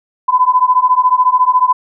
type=beating tone pair; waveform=sine; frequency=1001 / 1015 Hz; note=B5 / B5; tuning=+23 / +47 cents; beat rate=14 Hz; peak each=-11 dBFS; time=0.28-1.73 s; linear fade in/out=10 ms; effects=none